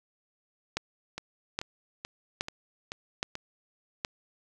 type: two click trains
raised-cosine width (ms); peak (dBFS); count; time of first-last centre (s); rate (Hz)
0.2; -19 / -12; 6 / 5; 1.18-3.354 / 0.77-4.049; 2.3 / 1.22
effects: none